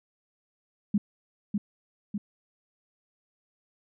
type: tone with echo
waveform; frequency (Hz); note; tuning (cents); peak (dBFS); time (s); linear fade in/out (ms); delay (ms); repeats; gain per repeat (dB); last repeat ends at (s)
sine; 205; G#3; -22; -20; 0.94-0.98; 5; 600; 2; -4; 2.18
effects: none